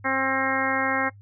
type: harmonic tone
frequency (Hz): 266.5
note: C4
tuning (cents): +32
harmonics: 1 / 2 / 3 / 4 / 5 / 6 / 7 / 8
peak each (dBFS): -30 / -30 / -30 / -30 / -30 / -30 / -30 / -30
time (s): 0.04-1.1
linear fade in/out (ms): 20
effects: noise-tail reverb RT60 0.1 s tail -20 dB re dry + added 101 Hz sine -45 dBFS peak until 1.21 s